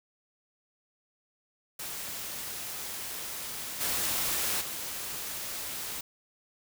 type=noise with level steps; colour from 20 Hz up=white; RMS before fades=-38 / -30 / -37 dBFS; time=1.79-6.01 s; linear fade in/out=5 ms; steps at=3.8 / 4.6 s; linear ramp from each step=20 ms; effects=none